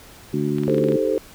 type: harmonic tone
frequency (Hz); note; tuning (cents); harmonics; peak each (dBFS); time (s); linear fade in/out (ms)
73.42; D2; 0; 2 / 3 / 4 / 5; -25 / -25 / -25 / -25; 0.33-0.97; 10
type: clicks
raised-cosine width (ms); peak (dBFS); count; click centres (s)
0.3; -20; 8; 0.584 / 0.635 / 0.697 / 0.745 / 0.782 / 0.84 / 0.886 / 0.921
type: chord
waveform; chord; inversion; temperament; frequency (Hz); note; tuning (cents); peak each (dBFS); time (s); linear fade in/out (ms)
sine; A half-diminished seventh; second; equal; 311.1 / 392 / 440 / 523.3; Eb4 / G4 / A4 / C5; 0 / 0 / 0 / 0; -26 / -24 / -22 / -23; 0.68-1.18; 0
effects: pink hiss -45 dBFS RMS until 1.34 s